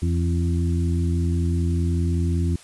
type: harmonic tone with a mistuned harmonic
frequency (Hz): 85.2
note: F2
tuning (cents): -42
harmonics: 1 / 2 / 3 / 4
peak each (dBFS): -20 / -26 / -30 / -32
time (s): 0.02-2.56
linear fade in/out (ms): 5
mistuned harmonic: 3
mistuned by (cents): +37
effects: white hiss -47 dBFS RMS until 2.63 s + resampled to 24000 Hz